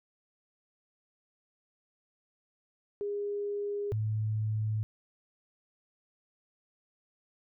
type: tone pair in turn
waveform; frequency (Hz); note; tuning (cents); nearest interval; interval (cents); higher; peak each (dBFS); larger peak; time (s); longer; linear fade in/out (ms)
sine; 408.4 / 108.17; G#4 / A2; -29 / -29; octave + major seventh; 2300; first; -31 / -28; second; 3.01-3.92 / 3.92-4.83; neither; 0
effects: none